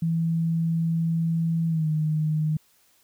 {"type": "tone with pitch glide", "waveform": "sine", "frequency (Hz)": [164.81, 154.66], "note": ["E3", "D#3"], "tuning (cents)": [0, -10], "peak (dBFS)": -21, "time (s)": [0.02, 2.57], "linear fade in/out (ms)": 5, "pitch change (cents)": -110, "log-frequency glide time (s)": [1.68, 1.88], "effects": ["white hiss -62 dBFS RMS until 3.03 s"]}